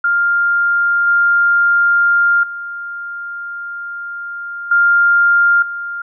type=tone with level steps; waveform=sine; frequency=1400 Hz; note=F6; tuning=4 cents sharp; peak=-11 / -9 / -23 / -8 / -21 dBFS; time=0.04-6.02 s; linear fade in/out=5 ms; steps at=1.07 / 2.43 / 4.71 / 5.62 s; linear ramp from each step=5 ms; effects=none